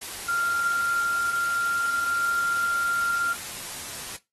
sine tone in noise, 1389 Hz, F6, 10 cents flat, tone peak -22 dBFS, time 0.28-3.34 s, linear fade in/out 10 ms, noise white, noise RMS -36 dBFS, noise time 0.01-4.17 s, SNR +11 dB, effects noise-tail reverb RT60 0.2 s tail -17 dB re dry + AAC 32 kbps

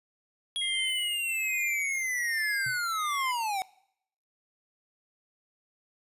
square linear sweep, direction down, 3322 to 740 Hz, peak -29 dBFS, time 0.56-3.62 s, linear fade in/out 0 ms
sine tone with tremolo, 2093 Hz, C7, in tune, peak -29 dBFS, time 0.61-3.32 s, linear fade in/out 10 ms, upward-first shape triangle, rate 1.2 Hz, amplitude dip 95%
sine tone with exponential decay, 127.4 Hz, C3, 46 cents flat, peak -36 dBFS, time 2.66-2.82 s, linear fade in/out 5 ms, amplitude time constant 34 ms
effects noise-tail reverb RT60 0.7 s tail -22 dB re dry + resampled to 32000 Hz

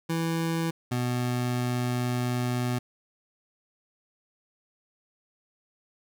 25% pulse tone pair in turn, 164.81 / 123.47 Hz, E3 / B2, 0 / 0 cents, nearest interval perfect fourth, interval 500 cents, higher first, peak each -22 dBFS, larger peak neither, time 0.09-0.71 / 0.91-2.79 s, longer second, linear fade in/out 10 ms, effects none

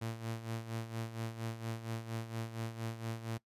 sawtooth tone with tremolo, 113.6 Hz, A#2, 44 cents flat, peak -32 dBFS, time 0.01-3.38 s, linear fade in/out 10 ms, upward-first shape sine, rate 4.3 Hz, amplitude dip 70%, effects noise-tail reverb RT60 0.1 s tail -20 dB re dry + resampled to 32000 Hz

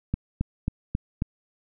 click train, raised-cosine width 5 ms, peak -12 dBFS, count 5, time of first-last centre 0.14-1.221 s, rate 3.7 Hz, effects none

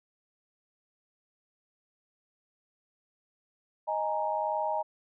sine chord, D# suspended fourth, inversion none, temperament equal, 622.3 / 830.6 / 932.3 Hz, D#5 / G#5 / A#5, 0 / 0 / 0 cents, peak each -32 dBFS, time 3.87-4.83 s, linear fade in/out 20 ms, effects none

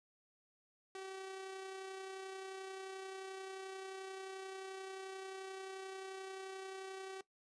sawtooth tone with amplitude modulation, 382.7 Hz, G4, 42 cents flat, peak -40 dBFS, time 0.95-7.21 s, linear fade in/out 2 ms, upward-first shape sine, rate 31.4 Hz, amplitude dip 30%, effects noise-tail reverb RT60 0.1 s tail -18 dB re dry + resampled to 22050 Hz

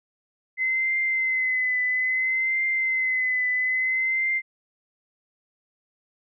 sine tone with vibrato, 2046 Hz, C7, 39 cents flat, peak -21 dBFS, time 0.57-4.42 s, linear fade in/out 50 ms, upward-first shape triangle, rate 0.6 Hz, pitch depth 42 cents each way, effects none

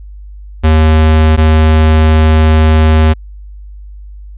square tone pair in turn, 78.5 / 78.5 Hz, D#2 / D#2, +16 / +16 cents, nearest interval unison, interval 0 cents, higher neither, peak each -5 dBFS, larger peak neither, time 0.63-1.37 / 1.37-3.14 s, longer second, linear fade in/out 20 ms, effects added 50 Hz sine -27 dBFS peak until 4.37 s + resampled to 8000 Hz

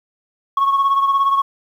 sine beating tone pair, 1100 / 1117 Hz, C#6 / C#6, -14 / +13 cents, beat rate 17 Hz, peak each -12 / -19 dBFS, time 0.57-1.42 s, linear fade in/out 5 ms, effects tanh soft clip ceiling -10 dBFS + 8-bit

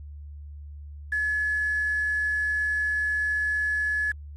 sine tone with quantisation, 1706 Hz, G#6, 46 cents sharp, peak -23 dBFS, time 1.12-4.12 s, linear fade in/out 5 ms, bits 8, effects added 73 Hz sine -38 dBFS peak until 4.36 s + AAC 32 kbps

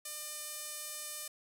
sawtooth tone with band-pass filter, 601 Hz, D5, 40 cents sharp, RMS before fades -43 dBFS, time 0.05-1.28 s, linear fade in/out 5 ms, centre 10000 Hz, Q 1.4, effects none

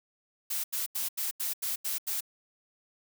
blue noise bursts, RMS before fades -32 dBFS, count 8, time 0.5-2.208 s, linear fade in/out 10 ms, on 140 ms, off 84 ms, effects none

